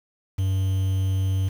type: tone with quantisation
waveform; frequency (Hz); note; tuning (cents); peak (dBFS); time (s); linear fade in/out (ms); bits
triangle; 95.3; G2; -48; -18; 0.38-1.49; 10; 7
effects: none